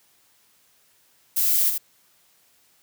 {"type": "noise with echo", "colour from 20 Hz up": "violet", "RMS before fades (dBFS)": -21, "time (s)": [1.36, 1.7], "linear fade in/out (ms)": 10, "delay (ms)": 82, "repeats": 1, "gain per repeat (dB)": -5, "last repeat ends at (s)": 1.782, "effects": ["white hiss -61 dBFS RMS until 2.82 s", "high-pass 60 Hz 12 dB/octave"]}